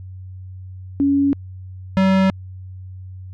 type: tone pair in turn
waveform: sine / square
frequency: 280.1 / 190.61 Hz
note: C#4 / G3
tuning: +18 / -48 cents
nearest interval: perfect fifth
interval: 666 cents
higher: first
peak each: -13 dBFS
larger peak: neither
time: 1-1.33 / 1.97-2.3 s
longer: neither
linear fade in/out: 0 ms
effects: added 93 Hz sine -32 dBFS peak until 3.33 s + low-pass 3000 Hz 12 dB/octave